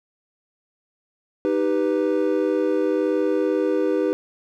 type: chord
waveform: triangle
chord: Eb augmented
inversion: none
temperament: equal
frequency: 311.1 / 392 / 493.9 Hz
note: Eb4 / G4 / B4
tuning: 0 / 0 / 0 cents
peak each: -21 dBFS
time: 1.45-4.13 s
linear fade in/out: 0 ms
effects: none